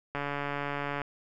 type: click train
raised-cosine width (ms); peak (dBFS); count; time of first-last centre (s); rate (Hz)
0.5; -18; 125; 0.15-1.017; 143
effects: none